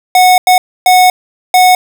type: tone bursts at uneven times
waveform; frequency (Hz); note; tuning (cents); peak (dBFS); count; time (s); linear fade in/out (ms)
square; 734; F#5; -14; -4; 4; 0.15-0.38 / 0.47-0.58 / 0.86-1.1 / 1.54-1.75; 2
effects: none